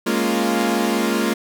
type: chord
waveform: sawtooth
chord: Bb minor seventh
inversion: third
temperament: equal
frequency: 207.7 / 233.1 / 277.2 / 349.2 Hz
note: Ab3 / Bb3 / Db4 / F4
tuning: 0 / 0 / 0 / 0 cents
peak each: -19 / -18 / -22 / -19 dBFS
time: 0.06-1.34 s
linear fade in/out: 10 ms
effects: none